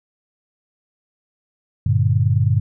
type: chord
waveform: sine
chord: G minor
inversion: none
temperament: just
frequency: 98 / 117.6 / 147 Hz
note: G2 / Bb2 / D3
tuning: 0 / +16 / +2 cents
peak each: -17 / -17 / -21 dBFS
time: 1.86-2.6 s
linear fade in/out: 5 ms
effects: none